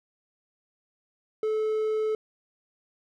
triangle tone, 433.8 Hz, A4, 25 cents flat, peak -22 dBFS, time 1.43-2.15 s, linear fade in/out 2 ms, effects none

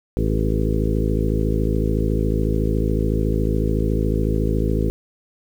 harmonic tone with a mistuned harmonic, 53.9 Hz, A1, 35 cents flat, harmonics 1 / 2 / 3 / 4 / 5 / 6 / 7 / 8 / 9, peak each -21 / -24 / -26 / -27 / -28 / -29 / -29 / -30 / -31 dBFS, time 0.17-4.9 s, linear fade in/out 0 ms, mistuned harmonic 7, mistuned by +40 cents, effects 8-bit

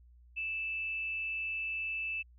sine tone with amplitude modulation, 2637 Hz, E7, in tune, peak -32 dBFS, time 0.36-2.23 s, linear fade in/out 20 ms, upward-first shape sine, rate 258 Hz, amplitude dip 30%, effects added 60 Hz sine -56 dBFS peak until 2.38 s

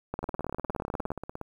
two click trains, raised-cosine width 1 ms, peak -17 / -22 dBFS, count 20 / 21, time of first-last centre 0.14-1.104 / 0.23-1.413 s, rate 19.7 / 16.9 Hz, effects 9-bit

